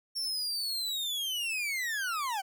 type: linear sweep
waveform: 40% pulse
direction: down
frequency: 5480 to 738 Hz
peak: -30 dBFS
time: 0.15-2.42 s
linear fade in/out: 20 ms
effects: none